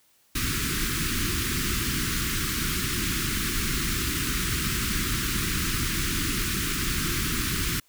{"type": "band-stop noise", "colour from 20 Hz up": "pink", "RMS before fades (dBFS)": -27, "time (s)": [0.35, 7.8], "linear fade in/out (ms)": 5, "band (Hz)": [370, 1200], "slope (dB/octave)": 48, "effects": ["white hiss -63 dBFS RMS until 7.88 s"]}